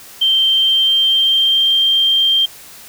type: tone with pitch glide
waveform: sine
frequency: 3136 to 3172 Hz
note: G7 to G7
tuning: 0 to +20 cents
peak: -10 dBFS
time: 0.21-2.46 s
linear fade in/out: 10 ms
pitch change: +20 cents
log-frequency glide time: 0.47-1.72 s
effects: white hiss -38 dBFS RMS until 2.88 s